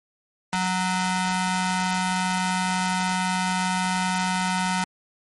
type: ring-modulated tone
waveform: sawtooth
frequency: 554.4 Hz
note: C#5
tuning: in tune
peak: -15 dBFS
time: 0.53-4.84 s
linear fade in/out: 0 ms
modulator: 371 Hz
effects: MP3 48 kbps